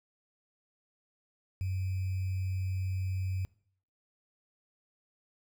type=tone with sample-and-hold; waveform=sine; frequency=93.7 Hz; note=F#2; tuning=22 cents sharp; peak=-30 dBFS; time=1.61-3.45 s; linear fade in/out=0 ms; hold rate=2450 Hz; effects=noise-tail reverb RT60 0.6 s tail -23 dB re dry